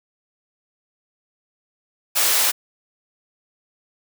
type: high-pass noise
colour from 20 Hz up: white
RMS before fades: -18 dBFS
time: 2.15-2.52 s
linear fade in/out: 20 ms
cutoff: 480 Hz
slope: 12 dB/octave
effects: none